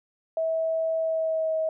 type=tone with pitch glide; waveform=sine; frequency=648 to 637.2 Hz; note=E5 to D#5; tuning=-30 to +41 cents; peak=-23 dBFS; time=0.37-1.69 s; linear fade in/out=2 ms; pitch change=-29 cents; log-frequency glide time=0.98-1.56 s; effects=none